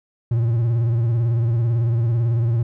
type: tone with vibrato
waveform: triangle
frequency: 116.54 Hz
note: A#2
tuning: in tune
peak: -14 dBFS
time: 0.31-2.63 s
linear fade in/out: 5 ms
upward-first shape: sine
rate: 18 Hz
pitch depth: 74 cents each way
effects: none